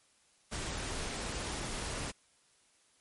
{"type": "noise", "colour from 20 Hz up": "pink", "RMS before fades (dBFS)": -38, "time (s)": [0.51, 2.12], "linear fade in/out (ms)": 20, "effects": ["white hiss -68 dBFS RMS until 3 s", "MP3 48 kbps"]}